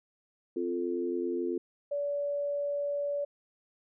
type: chord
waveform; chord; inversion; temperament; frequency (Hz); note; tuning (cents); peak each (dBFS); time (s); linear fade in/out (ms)
sine; F major; second; equal; 261.6 / 349.2 / 440; C4 / F4 / A4; 0 / 0 / 0; -36 / -31 / -36; 0.56-1.58; 5
type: tone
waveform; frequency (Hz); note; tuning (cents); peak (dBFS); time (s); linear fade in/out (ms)
sine; 574; D5; -40; -29; 1.91-3.25; 10
effects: none